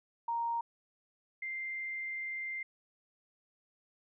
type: tone pair in turn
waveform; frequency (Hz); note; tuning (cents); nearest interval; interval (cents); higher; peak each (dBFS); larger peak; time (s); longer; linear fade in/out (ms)
sine; 932.3 / 2093; A#5 / C7; 0 / 0; octave + major second; 1400; second; -31 / -36; first; 0.28-0.61 / 1.42-2.63; second; 5
effects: none